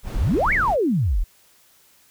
brown noise, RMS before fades -28 dBFS, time 0.03-0.77 s, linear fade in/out 50 ms
sine exponential two-way sweep, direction up then down, 32.02 to 2310 to 32.02 Hz, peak -17 dBFS, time 0.15-1.24 s, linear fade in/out 10 ms, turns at 0.53 s
effects white hiss -56 dBFS RMS until 2.1 s

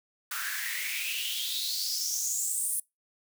white noise with high-pass filter sweep, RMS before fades -32 dBFS, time 0.31-2.8 s, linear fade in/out 5 ms, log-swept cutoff 1400 to 9900 Hz, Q 6.8, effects noise-tail reverb RT60 0.2 s tail -24 dB re dry

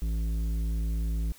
triangle tone with tanh clipping, 55 Hz, A1, in tune, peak -28 dBFS, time 0.02-1.32 s, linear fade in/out 0 ms, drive 15 dB, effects white hiss -54 dBFS RMS until 1.38 s

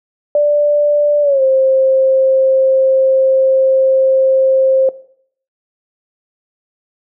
sine tone with pitch glide, 587.3 to 529.3 Hz, D5 to C5, 0 to +20 cents, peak -8 dBFS, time 0.35-4.89 s, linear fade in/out 2 ms, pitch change -180 cents, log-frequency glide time 1.22-1.42 s, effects noise-tail reverb RT60 0.6 s tail -18 dB re dry

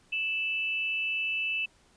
sine tone pair together, 2637 / 2960 Hz, E7 / F#7, 0 / 0 cents, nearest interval major second, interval 200 cents, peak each -28 / -37 dBFS, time 0.12-1.66 s, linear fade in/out 10 ms, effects pink hiss -63 dBFS RMS until 1.96 s + resampled to 22050 Hz

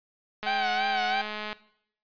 click train, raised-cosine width 0.3 ms, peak -19 dBFS, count 234, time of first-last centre 0.43-1.529 s, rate 212 Hz
sawtooth tone with vibrato, 761 Hz, F#5, 48 cents sharp, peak -21 dBFS, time 0.46-1.22 s, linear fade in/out 10 ms, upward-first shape sine, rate 3 Hz, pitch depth 65 cents each way
effects noise-tail reverb RT60 0.7 s tail -18 dB re dry + resampled to 11025 Hz

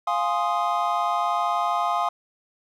triangle chord, F minor seventh, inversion none, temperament equal, 698.5 / 830.6 / 1046.5 / 1244.5 Hz, F5 / Ab5 / C6 / Eb6, 0 / 0 / 0 / 0 cents, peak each -24 / -26 / -25 / -25 dBFS, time 0.07-2.09 s, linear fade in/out 5 ms, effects none

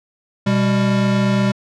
square tone pair together, 125.1 / 199.02 Hz, B2 / G3, +23 / +26 cents, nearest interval minor sixth, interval 803 cents, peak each -20 / -16 dBFS, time 0.46-1.52 s, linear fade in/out 10 ms, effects low-pass 5000 Hz 12 dB/octave

